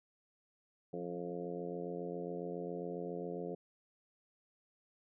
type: harmonic tone with a mistuned harmonic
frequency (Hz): 87.31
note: F2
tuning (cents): 0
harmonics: 2 / 3 / 4 / 5 / 6 / 7 / 8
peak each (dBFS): -45 / -49 / -46 / -43 / -46 / -54 / -51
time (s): 0.93-3.55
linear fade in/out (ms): 5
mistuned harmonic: 3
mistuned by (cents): +44
effects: none